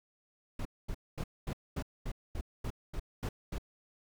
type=noise bursts; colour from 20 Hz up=brown; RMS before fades=-36 dBFS; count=11; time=0.59-3.583 s; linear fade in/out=5 ms; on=63 ms; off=230 ms; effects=none